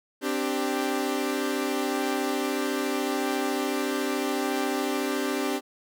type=chord; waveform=sawtooth; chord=C suspended second; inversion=none; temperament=equal with one note detuned; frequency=261.6 / 295.5 / 392 Hz; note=C4 / D4 / G4; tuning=0 / +11 / 0 cents; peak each=-26 dBFS; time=0.21-5.61 s; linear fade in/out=50 ms; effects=none